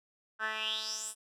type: tone with band-pass filter sweep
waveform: 10% pulse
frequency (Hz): 217.8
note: A3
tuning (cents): -17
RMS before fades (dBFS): -36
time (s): 0.39-1.15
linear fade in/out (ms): 50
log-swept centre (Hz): 1500 to 9600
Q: 6.3
effects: none